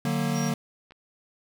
square chord, D augmented, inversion none, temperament equal with one note detuned, 148.8 / 185 / 233.1 Hz, D3 / F#3 / A#3, +23 / 0 / 0 cents, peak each -29 / -31 / -29 dBFS, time 0.05-0.54 s, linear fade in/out 2 ms
triangle tone, 5660 Hz, F8, 22 cents sharp, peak -35 dBFS, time 0.34-0.5 s, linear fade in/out 20 ms
clicks, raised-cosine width 0.3 ms, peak -35 dBFS, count 2, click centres 0.908 / 0.921 s
effects none

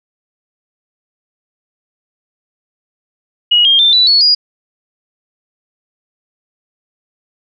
sine tone with pitch steps, 2900 / 3218 / 3570 / 3962 / 4396 / 4877 Hz, F#7 / G7 / A7 / B7 / C#8 / D#8, -35 / +45 / +24 / +5 / -15 / -35 cents, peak -6 dBFS, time 3.51-4.35 s, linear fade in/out 10 ms, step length 140 ms, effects none

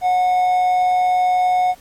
triangle tone with amplitude modulation, 730 Hz, F#5, 24 cents flat, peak -10 dBFS, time 0.01-1.75 s, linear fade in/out 50 ms, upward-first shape sine, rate 171 Hz, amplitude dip 25%, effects pink hiss -48 dBFS RMS until 1.8 s + MP3 64 kbps

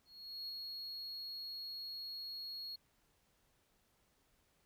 triangle tone with ADSR envelope, 4314 Hz, C#8, 48 cents flat, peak -40 dBFS, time 0.05-2.76 s, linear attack 440 ms, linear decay 7 ms, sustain -2 dB, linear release 8 ms, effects pink hiss -75 dBFS RMS until 4.65 s

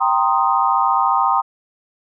sine chord, C minor seventh, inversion second, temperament equal, 784 / 932.3 / 1046.5 / 1244.5 Hz, G5 / Bb5 / C6 / Eb6, 0 / 0 / 0 / 0 cents, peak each -19 dBFS, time 0-1.42 s, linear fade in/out 20 ms, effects none

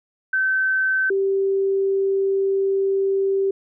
sine tone pair in turn, 1538 / 389.9 Hz, G6 / G4, -33 / -9 cents, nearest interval 2 octaves, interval 2376 cents, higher first, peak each -17 dBFS, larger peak neither, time 0.33-1.1 / 1.1-3.51 s, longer second, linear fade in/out 5 ms, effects none

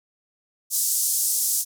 white band-pass noise, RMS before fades -23 dBFS, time 0.7-1.65 s, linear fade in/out 50 ms, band 5800 to 13000 Hz, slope 24 dB/octave, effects none

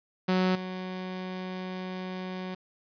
sawtooth tone with level steps, 185 Hz, F#3, in tune, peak -19 / -30 dBFS, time 0.28-2.55 s, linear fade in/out 10 ms, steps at 0.55 s, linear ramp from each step 5 ms, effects resampled to 11025 Hz + 8-bit

